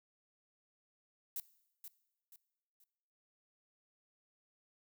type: noise with echo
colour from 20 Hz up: violet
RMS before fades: -40 dBFS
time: 1.36-1.4 s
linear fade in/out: 2 ms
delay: 480 ms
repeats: 3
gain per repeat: -9 dB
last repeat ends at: 2.84 s
effects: noise-tail reverb RT60 0.9 s tail -19 dB re dry